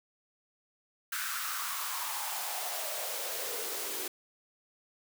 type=noise with high-pass filter sweep; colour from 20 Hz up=white; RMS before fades=-36 dBFS; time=1.12-4.08 s; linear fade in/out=5 ms; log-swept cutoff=1500 to 350 Hz; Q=4.5; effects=none